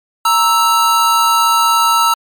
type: tone pair together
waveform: square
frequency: 931.1 / 1315 Hz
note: A#5 / E6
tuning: -2 / -5 cents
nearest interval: tritone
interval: 597 cents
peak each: -14 / -12 dBFS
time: 0.25-2.14 s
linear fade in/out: 5 ms
effects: MP3 96 kbps